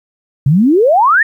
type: exponential sweep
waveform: sine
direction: up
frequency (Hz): 128.3 to 1884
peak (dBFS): -6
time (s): 0.46-1.23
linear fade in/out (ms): 5
effects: 8-bit